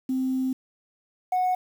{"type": "tone pair in turn", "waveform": "sine", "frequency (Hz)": [260.3, 734.9], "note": ["C4", "F#5"], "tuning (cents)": [-9, -12], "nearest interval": "octave + tritone", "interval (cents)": 1797, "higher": "second", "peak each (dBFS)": [-22, -19], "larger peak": "second", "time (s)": [[0.09, 0.53], [1.32, 1.55]], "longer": "first", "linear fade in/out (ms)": 5, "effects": ["tanh soft clip ceiling -18 dBFS", "8-bit"]}